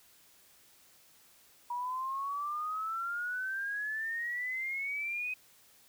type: exponential sweep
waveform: sine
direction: up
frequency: 959 to 2525 Hz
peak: -33 dBFS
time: 1.7-5.34 s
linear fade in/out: 5 ms
effects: white hiss -62 dBFS RMS until 5.88 s